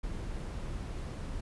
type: noise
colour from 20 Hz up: brown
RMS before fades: -38 dBFS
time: 0.03-1.41 s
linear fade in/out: 10 ms
effects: resampled to 24000 Hz